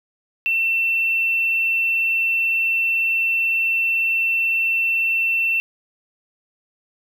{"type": "tone with hard clipping", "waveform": "triangle", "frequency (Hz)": 2691, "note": "E7", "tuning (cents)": 35, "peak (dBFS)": -17, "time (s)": [0.46, 5.6], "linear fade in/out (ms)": 0, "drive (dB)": 3, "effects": []}